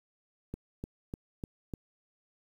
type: click train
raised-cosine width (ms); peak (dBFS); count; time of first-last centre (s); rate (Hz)
3; -24; 5; 0.54-1.738; 3.34
effects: 9-bit